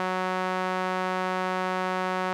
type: tone with band-pass filter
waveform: sawtooth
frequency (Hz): 185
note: F#3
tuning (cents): 0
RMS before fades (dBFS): -28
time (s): 0-2.33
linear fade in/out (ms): 0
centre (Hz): 1100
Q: 1
effects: none